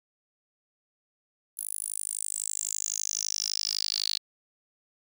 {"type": "tone with high-pass filter sweep", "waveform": "10% pulse", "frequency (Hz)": 51.91, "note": "G#1", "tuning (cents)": 0, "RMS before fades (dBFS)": -32, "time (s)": [1.57, 4.18], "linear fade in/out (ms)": 10, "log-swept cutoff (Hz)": [11000, 4200], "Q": 8.4, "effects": []}